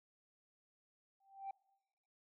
sine tone with exponential growth, 782 Hz, G5, 4 cents flat, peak -37 dBFS, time 1.2-1.51 s, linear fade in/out 5 ms, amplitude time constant 67 ms, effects noise-tail reverb RT60 1.0 s tail -25 dB re dry + tanh soft clip ceiling -39 dBFS

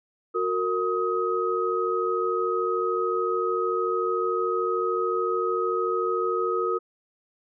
sine tone cluster, 366.5 / 460 / 1261 Hz, F#4 / A#4 / D#6, -16 / -23 / +23 cents, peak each -27 dBFS, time 0.34-6.79 s, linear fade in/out 20 ms, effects none

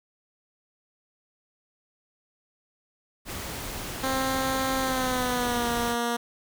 pink noise, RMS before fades -35 dBFS, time 3.25-5.96 s, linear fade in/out 50 ms
10% pulse tone with pitch glide, 264.3 to 236.8 Hz, C4 to A#3, +18 to +27 cents, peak -17 dBFS, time 4.03-6.17 s, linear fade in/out 10 ms, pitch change -191 cents, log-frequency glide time 4.8-5.7 s
effects none

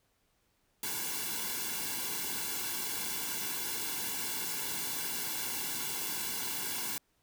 white noise with comb filter, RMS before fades -36 dBFS, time 0.83-6.98 s, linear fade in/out 2 ms, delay 1.6 ms, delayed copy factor -0.9, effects pink hiss -74 dBFS RMS until 7.22 s

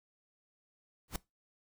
pink noise with exponential growth, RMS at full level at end -32 dBFS, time 1.08-1.16 s, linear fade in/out 2 ms, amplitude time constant 16 ms, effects noise-tail reverb RT60 0.2 s tail -21 dB re dry

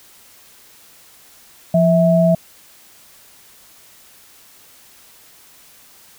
sine tone pair together, 172.43 / 652 Hz, F3 / E5, -22 / -19 cents, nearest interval octave + major seventh, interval 2303 cents, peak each -13 dBFS, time 1.74-2.35 s, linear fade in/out 5 ms, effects white hiss -47 dBFS RMS until 6.18 s

